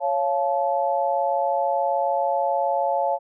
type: chord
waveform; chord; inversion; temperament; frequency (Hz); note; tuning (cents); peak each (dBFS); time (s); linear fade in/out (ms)
sine; Db augmented; none; just; 554.4 / 693 / 866.2; Db5 / F5 / A5; 0 / -14 / -27; -24; 0-3.19; 50
effects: none